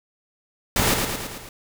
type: noise with echo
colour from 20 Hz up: pink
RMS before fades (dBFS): -20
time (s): 0.76-0.94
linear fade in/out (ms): 2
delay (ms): 110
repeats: 5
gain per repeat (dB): -4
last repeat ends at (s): 1.49
effects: none